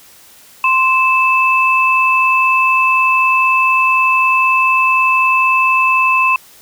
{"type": "tone pair together", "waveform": "sine", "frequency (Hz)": [1043, 2628], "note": ["C6", "E7"], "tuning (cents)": [-6, -6], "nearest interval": "octave + major third", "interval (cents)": 1600, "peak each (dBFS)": -12, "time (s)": [0.64, 6.36], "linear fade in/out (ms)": 2, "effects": ["white hiss -43 dBFS RMS until 6.61 s"]}